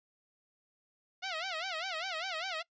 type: tone with vibrato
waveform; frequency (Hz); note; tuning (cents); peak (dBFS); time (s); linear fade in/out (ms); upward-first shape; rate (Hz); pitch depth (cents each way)
10% pulse; 698.5; F5; 0; -27; 1.22-2.63; 20; sine; 5; 190
effects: noise-tail reverb RT60 0.1 s tail -23 dB re dry + resampled to 16000 Hz